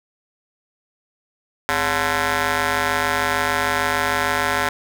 10% pulse ring-modulated tone, 155.56 Hz, D#3, in tune, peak -7 dBFS, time 1.69-4.69 s, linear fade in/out 0 ms, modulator 1190 Hz, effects none

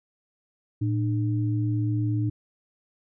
sine tone pair together, 112.9 / 301.4 Hz, A2 / D4, +45 / +45 cents, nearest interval octave + perfect fourth, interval 1700 cents, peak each -23 / -29 dBFS, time 0.81-2.3 s, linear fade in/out 10 ms, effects none

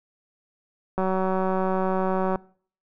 click train, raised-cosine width 1 ms, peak -12 dBFS, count 260, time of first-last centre 0.98-2.358 s, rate 188 Hz, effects noise-tail reverb RT60 0.5 s tail -23 dB re dry

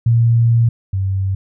sine tone pair in turn, 116.54 / 96.14 Hz, A#2 / G2, 0 / -33 cents, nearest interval minor third, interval 333 cents, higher first, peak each -9 / -15 dBFS, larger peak first, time 0.06-0.69 / 0.93-1.35 s, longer first, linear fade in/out 5 ms, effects none

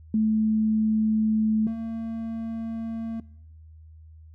sine / triangle tone pair in turn, 217.6 / 226.4 Hz, A3 / A3, -19 / +50 cents, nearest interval minor second, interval 69 cents, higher second, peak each -19 / -26 dBFS, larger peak first, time 0.14-1.67 / 1.67-3.2 s, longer neither, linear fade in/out 2 ms, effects noise-tail reverb RT60 0.9 s tail -22 dB re dry + added 79 Hz sine -45 dBFS peak until 4.34 s

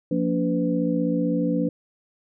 sine tone cluster, 175.7 / 232 / 287.1 / 502 Hz, F3 / A#3 / D4 / B4, +11 / -8 / -39 / +28 cents, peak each -25 / -27 / -24 / -28 dBFS, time 0.11-1.69 s, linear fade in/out 5 ms, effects none

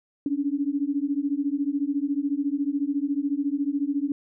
sine beating tone pair, 277.2 / 291.2 Hz, C#4 / D4, 0 / -15 cents, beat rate 14 Hz, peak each -26 dBFS, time 0.26-4.12 s, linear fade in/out 2 ms, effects none

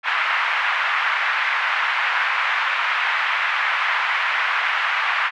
white band-pass noise, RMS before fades -21 dBFS, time 0.03-5.31 s, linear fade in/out 50 ms, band 940 to 2300 Hz, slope 24 dB/octave, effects none

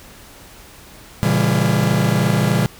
45% pulse chord, A# diminished seventh, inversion none, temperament just, 116.54 / 139.85 / 167.82 / 201.4 Hz, A#2 / C#3 / E3 / G3, 0 / +16 / +31 / +47 cents, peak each -20 dBFS, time 1.23-2.66 s, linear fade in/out 0 ms, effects pink hiss -42 dBFS RMS until 2.79 s

